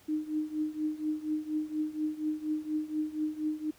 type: tone with tremolo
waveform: sine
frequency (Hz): 307.3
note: D#4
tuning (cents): -21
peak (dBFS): -26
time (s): 0.08-3.71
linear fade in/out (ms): 10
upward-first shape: triangle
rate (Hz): 4.2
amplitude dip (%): 90
effects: pink hiss -60 dBFS RMS until 3.78 s + high-pass 60 Hz 12 dB/octave